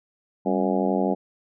harmonic tone with a mistuned harmonic, 92 Hz, F#2, 9 cents flat, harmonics 2 / 3 / 4 / 5 / 6 / 7 / 8 / 9, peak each -25 / -27 / -28 / -29 / -30 / -30 / -31 / -32 dBFS, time 0.45-1.15 s, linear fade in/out 20 ms, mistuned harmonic 2, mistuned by +110 cents, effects none

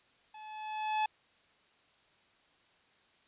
45% pulse tone with level ramp, 860 Hz, A5, 40 cents flat, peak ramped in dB -48 to -27 dBFS, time 0.34-1.06 s, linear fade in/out 5 ms, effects white hiss -67 dBFS RMS until 3.27 s + resampled to 8000 Hz

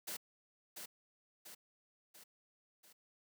white noise with echo, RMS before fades -43 dBFS, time 0.07-0.17 s, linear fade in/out 10 ms, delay 690 ms, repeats 4, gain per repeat -5 dB, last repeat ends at 2.93 s, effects high-pass 150 Hz 12 dB/octave

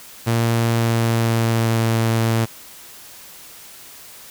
sawtooth tone with pitch glide, 115.8 to 113.61 Hz, A#2 to A#2, -11 to -44 cents, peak -12 dBFS, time 0.26-2.46 s, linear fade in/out 20 ms, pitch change -33 cents, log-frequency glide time 0.65-1.9 s, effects white hiss -41 dBFS RMS until 4.3 s

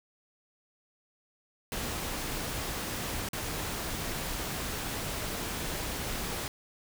pink noise with dropouts, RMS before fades -35 dBFS, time 1.72-6.48 s, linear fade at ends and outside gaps 1 ms, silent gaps 3.288-3.332 s, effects none

